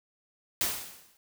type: noise with exponential decay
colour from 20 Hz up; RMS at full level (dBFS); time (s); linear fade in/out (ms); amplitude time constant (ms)
white; -26; 0.61-1.17; 1; 120
effects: none